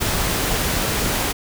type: noise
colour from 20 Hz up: pink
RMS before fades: -21 dBFS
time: 0-1.33 s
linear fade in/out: 20 ms
effects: none